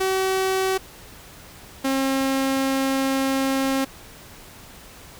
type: tone pair in turn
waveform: sawtooth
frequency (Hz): 380 / 268.7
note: F#4 / C4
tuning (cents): +46 / +46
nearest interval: tritone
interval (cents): 600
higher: first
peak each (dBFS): -16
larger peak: neither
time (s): 0-0.78 / 1.84-3.85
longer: second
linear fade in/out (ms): 10
effects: pink hiss -44 dBFS RMS until 5.19 s